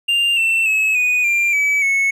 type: tone with pitch steps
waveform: triangle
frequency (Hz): 2794 / 2685 / 2580 / 2479 / 2382 / 2289 / 2200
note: F7 / E7 / E7 / D#7 / D7 / D7 / C#7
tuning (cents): 0 / +31 / -38 / -7 / +24 / -45 / -14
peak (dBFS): -12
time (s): 0.08-2.11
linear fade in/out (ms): 10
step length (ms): 290
effects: none